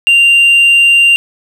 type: tone with hard clipping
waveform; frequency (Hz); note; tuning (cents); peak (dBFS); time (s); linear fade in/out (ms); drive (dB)
triangle; 2780; F7; -9; -3; 0.07-1.16; 0; 1
effects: none